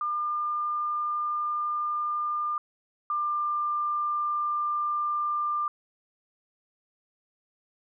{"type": "tone pair in turn", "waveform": "sine", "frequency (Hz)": [1202, 1193.7], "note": ["D6", "D6"], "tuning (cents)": [40, 28], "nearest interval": "unison", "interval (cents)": 12, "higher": "first", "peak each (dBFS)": [-26, -25], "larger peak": "second", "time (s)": [[0.01, 2.58], [3.1, 5.68]], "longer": "second", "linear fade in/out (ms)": 2, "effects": []}